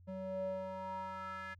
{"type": "tone with band-pass filter sweep", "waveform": "square", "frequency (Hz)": 188.6, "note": "F#3", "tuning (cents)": 33, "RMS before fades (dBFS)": -42, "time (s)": [0.07, 1.55], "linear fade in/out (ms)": 20, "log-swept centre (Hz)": [390, 1700], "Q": 4.1, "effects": ["added 89 Hz sine -57 dBFS peak until 1.59 s"]}